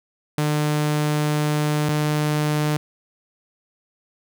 sawtooth tone pair in turn, 150 / 150.6 Hz, D3 / D3, +37 / +44 cents, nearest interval unison, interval 7 cents, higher second, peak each -15 / -15 dBFS, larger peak neither, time 0.38-1.89 / 1.89-2.77 s, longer first, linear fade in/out 2 ms, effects none

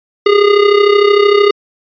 square tone with amplitude modulation, 408.8 Hz, G#4, 27 cents flat, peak -4 dBFS, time 0.26-1.51 s, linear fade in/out 5 ms, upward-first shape sine, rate 33.2 Hz, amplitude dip 65%, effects resampled to 11025 Hz

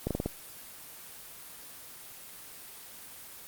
slowing click train, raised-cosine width 2 ms, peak -16 dBFS, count 5, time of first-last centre 0.07-0.26 s, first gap 37 ms, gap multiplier 1.17, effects white hiss -47 dBFS RMS until 3.47 s + Opus 24 kbps

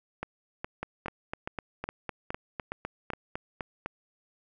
two click trains, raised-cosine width 0.5 ms, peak -18 / -18 dBFS, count 13 / 8, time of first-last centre 0.83-3.86 / 0.23-3.135 s, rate 3.96 / 2.41 Hz, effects none

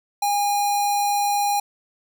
square tone with notch filter, 816 Hz, G#5, 31 cents flat, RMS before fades -21 dBFS, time 0.22-1.6 s, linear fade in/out 5 ms, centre 1800 Hz, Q 0.59, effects none

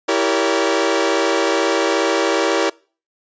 sawtooth chord, E diminished seventh, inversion none, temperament equal with one note detuned, 329.6 / 392 / 466.2 / 566.7 Hz, E4 / G4 / Bb4 / Db5, 0 / 0 / 0 / +38 cents, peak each -17 dBFS, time 0.08-2.7 s, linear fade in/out 10 ms, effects noise-tail reverb RT60 0.4 s tail -25 dB re dry + resampled to 16000 Hz

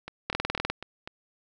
two click trains, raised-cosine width 0.3 ms, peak -21 / -11 dBFS, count 5 / 9, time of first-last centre 0.08-1.075 / 0.3-0.7 s, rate 4.02 / 20 Hz, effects none

